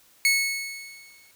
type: tone with exponential decay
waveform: sawtooth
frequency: 2200 Hz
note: C#7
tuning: 14 cents flat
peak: -13 dBFS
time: 0.25-1.31 s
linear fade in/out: 1 ms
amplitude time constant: 230 ms
effects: white hiss -58 dBFS RMS until 1.35 s